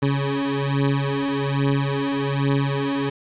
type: beating tone pair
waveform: 20% pulse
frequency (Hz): 138.59 / 139.79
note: C#3 / C#3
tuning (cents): 0 / +15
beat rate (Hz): 1.2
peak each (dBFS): -18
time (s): 0.02-3.1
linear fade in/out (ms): 10
effects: resampled to 8000 Hz + 7-bit